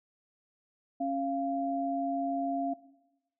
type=tone pair together; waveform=sine; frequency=274.6 / 692 Hz; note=C#4 / F5; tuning=-16 / -16 cents; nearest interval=octave + major third; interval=1600 cents; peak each=-32 / -31 dBFS; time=1-2.74 s; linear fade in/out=10 ms; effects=noise-tail reverb RT60 1.0 s tail -18 dB re dry